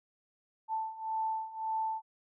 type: beating tone pair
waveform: sine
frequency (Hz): 882 / 883.8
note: A5 / A5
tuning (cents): +4 / +7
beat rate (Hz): 1.8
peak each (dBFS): -37 / -34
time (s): 0.68-2.02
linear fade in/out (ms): 50
effects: none